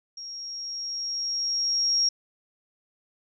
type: tone with level ramp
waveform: sine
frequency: 5588 Hz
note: F8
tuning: in tune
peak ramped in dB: -36 to -19 dBFS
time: 0.17-2.09 s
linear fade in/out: 5 ms
effects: none